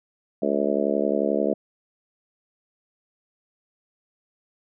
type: harmonic tone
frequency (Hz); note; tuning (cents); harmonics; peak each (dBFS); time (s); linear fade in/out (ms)
71.3; C#2; +49; 3 / 4 / 5 / 6 / 7 / 8 / 9; -28 / -28 / -28 / -28 / -28 / -28 / -28; 0.42-1.54; 5
effects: none